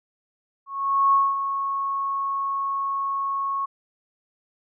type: tone with ADSR envelope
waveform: sine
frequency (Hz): 1100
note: C#6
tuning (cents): -14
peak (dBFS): -14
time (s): 0.66-3.66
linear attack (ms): 470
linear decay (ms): 220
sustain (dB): -9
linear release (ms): 13
effects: none